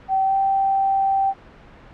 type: tone with pitch glide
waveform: sine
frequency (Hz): 769 to 779.7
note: G5 to G5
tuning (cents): -33 to -10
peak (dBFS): -16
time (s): 0.08-1.34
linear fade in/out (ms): 50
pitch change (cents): +23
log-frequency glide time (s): 0.23-0.36
effects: pink hiss -45 dBFS RMS until 1.93 s + low-pass 2000 Hz 12 dB/octave